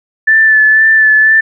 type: tone with vibrato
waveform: sine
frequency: 1752 Hz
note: A6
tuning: 8 cents flat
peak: -4 dBFS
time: 0.27-1.41 s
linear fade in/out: 10 ms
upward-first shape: sine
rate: 2 Hz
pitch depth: 22 cents each way
effects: none